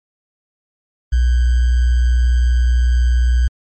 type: tone with sample-and-hold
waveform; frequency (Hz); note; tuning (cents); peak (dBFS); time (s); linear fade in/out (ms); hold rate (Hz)
sine; 60.9; B1; -24; -10; 1.12-3.48; 10; 1575
effects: MP3 32 kbps